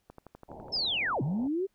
click train, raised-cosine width 1 ms, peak -32 dBFS, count 10, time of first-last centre 0.1-0.85 s, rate 12 Hz
white low-pass noise, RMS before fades -46 dBFS, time 0.48-1.48 s, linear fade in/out 10 ms, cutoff 920 Hz, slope 96 dB/octave
sine linear two-way sweep, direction down then up, 5370 to 122.4 to 401.8 Hz, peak -27 dBFS, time 0.72-1.67 s, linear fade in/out 20 ms, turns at 1.22 s
effects pink hiss -75 dBFS RMS until 1.74 s

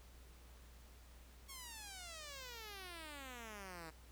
5% pulse exponential sweep, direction down, 1114 to 155.56 Hz, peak -38 dBFS, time 1.48-3.91 s, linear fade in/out 20 ms, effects added 60 Hz sine -58 dBFS peak until 4.11 s + pink hiss -65 dBFS RMS until 4.11 s

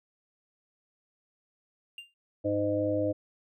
triangle tone with exponential decay, 2794 Hz, F7, in tune, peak -35 dBFS, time 1.98-2.14 s, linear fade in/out 2 ms, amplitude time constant 33 ms
harmonic tone, 102.7 Hz, G#2, 19 cents flat, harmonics 1 / 3 / 5 / 6, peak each -35 / -30 / -30 / -31 dBFS, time 2.44-3.13 s, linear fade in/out 20 ms
effects none

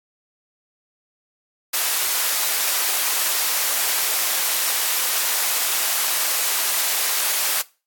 white high-pass noise, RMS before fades -21 dBFS, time 1.73-7.62 s, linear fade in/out 10 ms, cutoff 600 Hz, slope 12 dB/octave, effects noise-tail reverb RT60 0.3 s tail -19 dB re dry + AAC 64 kbps

